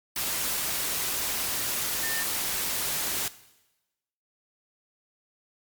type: tone in noise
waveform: sine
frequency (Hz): 1804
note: A6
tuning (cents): +43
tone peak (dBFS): -33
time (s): 2.03-2.23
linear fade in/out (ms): 2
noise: white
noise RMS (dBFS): -29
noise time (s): 0.16-3.28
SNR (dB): -7
effects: noise-tail reverb RT60 1.0 s tail -17 dB re dry + MP3 96 kbps